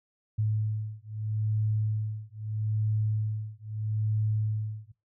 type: beating tone pair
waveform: sine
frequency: 107.3 / 108.08 Hz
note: A2 / A2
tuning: -43 / -30 cents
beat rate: 0.78 Hz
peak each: -30 / -30 dBFS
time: 0.38-4.92 s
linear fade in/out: 10 ms
effects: noise-tail reverb RT60 0.2 s tail -18 dB re dry